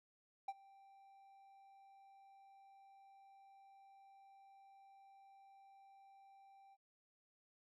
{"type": "tone with ADSR envelope", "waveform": "triangle", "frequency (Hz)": 784, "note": "G5", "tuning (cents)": 0, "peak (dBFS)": -36, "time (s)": [0.48, 6.77], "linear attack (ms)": 6, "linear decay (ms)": 41, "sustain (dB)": -24, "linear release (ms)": 41, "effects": []}